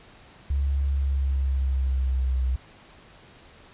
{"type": "tone with pitch glide", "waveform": "sine", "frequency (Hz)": [69.3, 63.92], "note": ["C#2", "C2"], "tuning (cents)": [0, -40], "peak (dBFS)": -21, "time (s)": [0.5, 2.56], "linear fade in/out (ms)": 5, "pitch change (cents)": -140, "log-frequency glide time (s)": [0.87, 2.44], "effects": ["pink hiss -51 dBFS RMS until 3.73 s", "resampled to 8000 Hz"]}